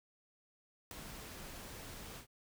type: noise with ADSR envelope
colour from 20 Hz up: pink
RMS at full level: -38 dBFS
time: 0.91-2.27 s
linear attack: 3 ms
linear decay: 3 ms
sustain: -11 dB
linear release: 94 ms
effects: none